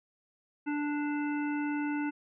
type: harmonic tone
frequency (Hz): 293.7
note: D4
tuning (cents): 0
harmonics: 1 / 3 / 5 / 7 / 9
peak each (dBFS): -30 / -40 / -41 / -46 / -46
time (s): 0.66-2.11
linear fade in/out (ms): 20
effects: none